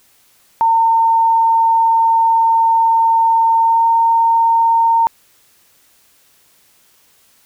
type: tone with pitch glide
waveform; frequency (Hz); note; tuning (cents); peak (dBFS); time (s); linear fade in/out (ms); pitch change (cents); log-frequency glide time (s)
sine; 909 to 915.9; A#5 to A#5; -44 to -31; -9; 0.61-5.07; 0; +13; 3.6-3.84
effects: white hiss -53 dBFS RMS until 7.45 s